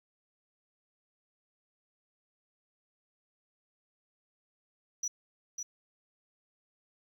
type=tone with echo; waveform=sine; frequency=5870 Hz; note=F#8; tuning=15 cents flat; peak=-29 dBFS; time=5.03-5.08 s; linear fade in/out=5 ms; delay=550 ms; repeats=1; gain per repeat=-6 dB; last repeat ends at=5.63 s; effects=tanh soft clip ceiling -28 dBFS + 10-bit